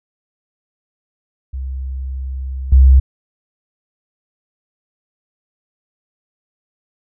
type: tone with level steps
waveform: sine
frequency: 65.8 Hz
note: C2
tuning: 10 cents sharp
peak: -21 / -4 dBFS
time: 1.53-3 s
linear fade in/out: 10 ms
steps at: 2.72 s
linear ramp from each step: 5 ms
effects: none